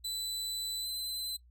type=tone with pitch glide; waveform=sawtooth; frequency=3994 to 4045 Hz; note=B7 to B7; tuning=+19 to +41 cents; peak=-32 dBFS; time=0.04-1.37 s; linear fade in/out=10 ms; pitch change=+22 cents; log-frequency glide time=0.81-0.86 s; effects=noise-tail reverb RT60 0.1 s tail -20 dB re dry + added 60 Hz sine -57 dBFS peak until 1.5 s